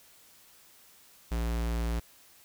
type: tone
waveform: square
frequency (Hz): 57.7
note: A#1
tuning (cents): -17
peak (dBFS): -29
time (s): 1.31-2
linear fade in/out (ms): 10
effects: white hiss -58 dBFS RMS until 2.44 s